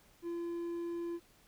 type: tone with hard clipping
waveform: triangle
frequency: 341.4 Hz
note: F4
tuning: 39 cents flat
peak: -37 dBFS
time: 0.22-1.2 s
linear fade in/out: 50 ms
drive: 6 dB
effects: pink hiss -65 dBFS RMS until 1.47 s

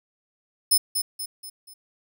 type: tone with echo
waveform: 5% pulse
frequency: 5200 Hz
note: E8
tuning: 24 cents flat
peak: -10 dBFS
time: 0.71-0.78 s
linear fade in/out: 10 ms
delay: 240 ms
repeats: 4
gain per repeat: -7 dB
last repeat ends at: 1.74 s
effects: none

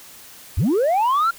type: linear sweep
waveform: sine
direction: up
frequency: 58.7 to 1407 Hz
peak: -13 dBFS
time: 0.57-1.31 s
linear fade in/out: 10 ms
effects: tanh soft clip ceiling -14 dBFS + white hiss -43 dBFS RMS until 1.38 s

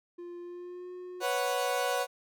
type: tone with pitch glide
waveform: triangle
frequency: 349.2 to 361.7 Hz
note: F4 to F#4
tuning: 0 to -39 cents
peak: -38 dBFS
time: 0.18-1.23 s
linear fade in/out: 10 ms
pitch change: +61 cents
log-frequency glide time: 0.41-0.92 s
type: chord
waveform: 30% pulse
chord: B suspended second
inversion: none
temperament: equal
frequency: 493.9 / 554.4 / 740 Hz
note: B4 / C#5 / F#5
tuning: 0 / 0 / 0 cents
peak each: -30 dBFS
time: 1.2-2.07 s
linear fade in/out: 50 ms
effects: none

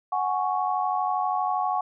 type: chord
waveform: sine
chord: F# suspended second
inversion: none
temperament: just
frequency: 740 / 832.5 / 1110 Hz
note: F#5 / G#5 / C#6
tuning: 0 / +4 / +2 cents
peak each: -26 / -28 / -28 dBFS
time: 0.12-1.81 s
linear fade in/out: 5 ms
effects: none

